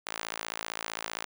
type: tone with high-pass filter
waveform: sawtooth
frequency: 55.4 Hz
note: A1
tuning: 13 cents sharp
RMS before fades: -38 dBFS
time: 0.06-1.25 s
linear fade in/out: 10 ms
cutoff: 950 Hz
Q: 0.64
effects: none